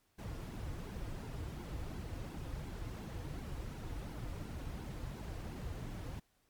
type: noise with flanger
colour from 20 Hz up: brown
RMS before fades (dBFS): -43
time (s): 0.18-6.2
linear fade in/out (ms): 10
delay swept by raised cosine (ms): 1.6 to 5.3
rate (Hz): 2.8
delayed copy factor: -0.6
effects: pink hiss -75 dBFS RMS until 6.49 s + MP3 96 kbps